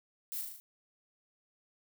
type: noise with echo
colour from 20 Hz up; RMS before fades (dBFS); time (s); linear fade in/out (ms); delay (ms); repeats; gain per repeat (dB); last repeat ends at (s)
violet; -39; 0.32-0.41; 0; 38; 5; -3; 0.6
effects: none